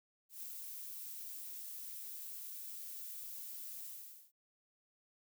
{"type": "noise with ADSR envelope", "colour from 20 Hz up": "violet", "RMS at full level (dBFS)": -45, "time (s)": [0.29, 4.32], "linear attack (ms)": 140, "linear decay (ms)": 3, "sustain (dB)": -2, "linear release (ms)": 470, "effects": []}